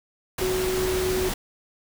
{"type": "tone in noise", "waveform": "sine", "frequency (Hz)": 371.4, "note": "F#4", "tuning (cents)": 7, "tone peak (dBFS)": -23, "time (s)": [0.41, 1.29], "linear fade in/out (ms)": 5, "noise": "pink", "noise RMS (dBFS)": -29, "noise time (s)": [0.38, 1.34], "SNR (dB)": 3, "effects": []}